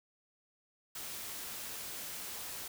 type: noise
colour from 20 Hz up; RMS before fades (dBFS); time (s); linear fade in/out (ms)
white; -43; 0.95-2.68; 5
effects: none